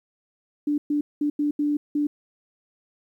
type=tone bursts at uneven times; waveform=sine; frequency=293.7 Hz; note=D4; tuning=in tune; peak=-20 dBFS; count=6; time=0.67-0.78 / 0.9-1.01 / 1.21-1.3 / 1.39-1.51 / 1.59-1.77 / 1.95-2.07 s; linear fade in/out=5 ms; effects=10-bit